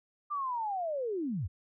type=linear sweep; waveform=sine; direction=down; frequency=1200 to 69.3 Hz; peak=-31 dBFS; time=0.3-1.48 s; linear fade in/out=20 ms; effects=none